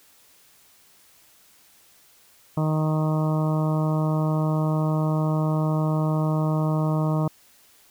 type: harmonic tone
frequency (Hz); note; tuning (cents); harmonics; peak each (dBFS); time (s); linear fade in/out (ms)
155.56; D#3; 0; 1 / 2 / 3 / 4 / 5 / 6 / 7 / 8; -21 / -29 / -35 / -31 / -38 / -36 / -36 / -39; 2.57-7.28; 5
effects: white hiss -56 dBFS RMS until 7.9 s